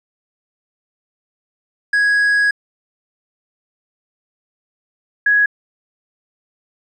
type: tone pair in turn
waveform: triangle / sine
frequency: 1661.2 / 1668 Hz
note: G#6 / G#6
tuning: 0 / +7 cents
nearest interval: unison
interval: 7 cents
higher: second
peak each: -10 dBFS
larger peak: neither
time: 1.93-2.51 / 5.26-5.46 s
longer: first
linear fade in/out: 5 ms
effects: resampled to 24000 Hz